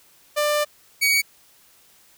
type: tone pair in turn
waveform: sawtooth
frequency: 594 / 2252 Hz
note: D5 / C#7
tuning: +20 / +27 cents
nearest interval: octave + major seventh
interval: 2307 cents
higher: second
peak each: -15 / -13 dBFS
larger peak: second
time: 0.36-0.65 / 1.01-1.22 s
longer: first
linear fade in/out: 20 ms
effects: white hiss -55 dBFS RMS until 2.17 s